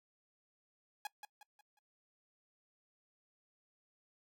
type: tone with echo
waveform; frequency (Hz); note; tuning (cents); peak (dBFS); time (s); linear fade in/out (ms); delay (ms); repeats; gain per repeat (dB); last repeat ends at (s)
sawtooth; 830.6; G#5; 0; -35; 1.05-1.07; 2; 180; 4; -8; 1.79
effects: noise-tail reverb RT60 0.1 s tail -22 dB re dry